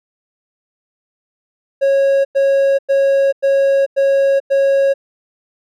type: tone bursts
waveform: triangle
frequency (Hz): 549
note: C#5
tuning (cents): -17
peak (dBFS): -8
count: 6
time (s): 1.81-4.94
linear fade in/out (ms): 20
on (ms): 440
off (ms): 98
effects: none